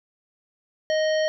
harmonic tone, 623 Hz, D#5, 2 cents sharp, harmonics 1 / 3 / 5 / 7 / 9, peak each -20 / -30 / -34 / -37 / -39 dBFS, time 0.9-1.28 s, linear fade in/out 0 ms, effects none

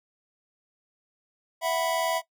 square chord, E suspended second, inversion none, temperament equal, 659.3 / 740 / 987.8 Hz, E5 / F#5 / B5, 0 / 0 / 0 cents, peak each -27 / -32 / -31 dBFS, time 1.61-2.22 s, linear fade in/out 50 ms, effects noise-tail reverb RT60 0.1 s tail -19 dB re dry

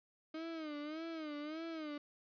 35% pulse tone with vibrato, 311.1 Hz, D#4, in tune, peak -40 dBFS, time 0.34-1.98 s, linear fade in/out 5 ms, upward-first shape sine, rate 1.7 Hz, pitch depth 110 cents each way, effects resampled to 11025 Hz + 13-bit

